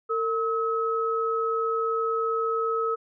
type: tone pair together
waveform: sine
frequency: 453.8 / 1285 Hz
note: A#4 / E6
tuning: -47 / -45 cents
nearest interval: octave + tritone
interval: 1802 cents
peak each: -26 dBFS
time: 0.09-2.96 s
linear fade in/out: 20 ms
effects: none